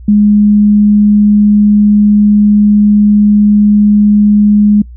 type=tone; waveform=sine; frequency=207.7 Hz; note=G#3; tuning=in tune; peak=-3 dBFS; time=0.08-4.82 s; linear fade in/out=5 ms; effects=noise-tail reverb RT60 0.1 s tail -25 dB re dry + added 60 Hz sine -27 dBFS peak until 4.96 s